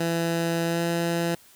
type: tone with pitch glide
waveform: 15% pulse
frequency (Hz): 167.4 to 169.35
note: E3 to E3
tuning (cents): +27 to +47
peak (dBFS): -17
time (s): 0-1.35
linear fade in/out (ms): 5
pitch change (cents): +20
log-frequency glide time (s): 0.65-0.83
effects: white hiss -54 dBFS RMS until 1.55 s